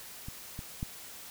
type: clicks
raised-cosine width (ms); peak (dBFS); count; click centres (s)
5; -28 / -27 / -21; 3; 0.285 / 0.591 / 0.829
effects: white hiss -47 dBFS RMS until 1.3 s